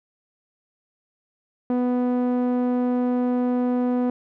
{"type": "tone with low-pass filter", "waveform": "sawtooth", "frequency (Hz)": 247.7, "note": "B3", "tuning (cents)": 5, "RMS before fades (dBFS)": -22, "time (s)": [1.7, 4.1], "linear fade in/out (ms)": 2, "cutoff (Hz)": 680, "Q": 0.65, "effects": []}